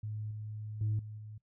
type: tone with level steps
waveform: sine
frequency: 107 Hz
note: A2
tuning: 48 cents flat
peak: -36 / -39 / -28 / -42 / -44 dBFS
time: 0.03-1.38 s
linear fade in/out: 5 ms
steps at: 0.31 / 0.81 / 0.99 / 1.18 s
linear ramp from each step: 2 ms
effects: noise-tail reverb RT60 0.1 s tail -20 dB re dry + tanh soft clip ceiling -26 dBFS